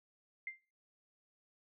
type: tone with exponential decay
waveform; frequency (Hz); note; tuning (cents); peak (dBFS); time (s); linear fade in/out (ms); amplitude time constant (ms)
sine; 2093; C7; 0; -36; 0.47-0.62; 2; 31
effects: noise-tail reverb RT60 0.4 s tail -24 dB re dry